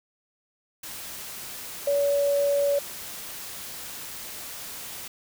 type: tone in noise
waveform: sine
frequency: 568 Hz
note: C#5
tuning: 42 cents sharp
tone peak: -20 dBFS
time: 1.87-2.79 s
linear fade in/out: 5 ms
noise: white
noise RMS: -38 dBFS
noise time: 0.83-5.08 s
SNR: +15 dB
effects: none